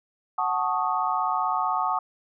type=chord; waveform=sine; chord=D# half-diminished seventh; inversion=first; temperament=equal; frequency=740 / 880 / 1108.7 / 1244.5 Hz; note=F#5 / A5 / C#6 / D#6; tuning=0 / 0 / 0 / 0 cents; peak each=-28 dBFS; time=0.38-1.99 s; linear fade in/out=5 ms; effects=none